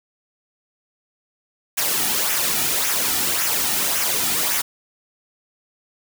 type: noise with flanger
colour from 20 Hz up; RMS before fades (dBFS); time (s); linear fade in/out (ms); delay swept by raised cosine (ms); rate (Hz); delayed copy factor
white; -21; 1.77-4.62; 10; 0.22 to 1.92; 1.8; -0.55
effects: none